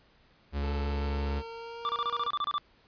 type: tone with vibrato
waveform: 45% pulse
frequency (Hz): 70.7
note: C#2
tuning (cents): +35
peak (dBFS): -29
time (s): 0.52-1.43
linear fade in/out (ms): 50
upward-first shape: square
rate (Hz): 6.1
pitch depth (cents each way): 8
type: tone with pitch glide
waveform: 25% pulse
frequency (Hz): 440 to 474.3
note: A4 to A#4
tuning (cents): 0 to +30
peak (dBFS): -36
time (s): 0.62-2.29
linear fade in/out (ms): 20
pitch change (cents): +130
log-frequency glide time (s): 0.79-2.09
type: tone bursts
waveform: square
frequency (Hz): 1174.7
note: D6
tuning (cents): 0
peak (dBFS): -28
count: 11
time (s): 1.85-2.581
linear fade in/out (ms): 0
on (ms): 41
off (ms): 28
effects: pink hiss -63 dBFS RMS until 2.87 s + resampled to 11025 Hz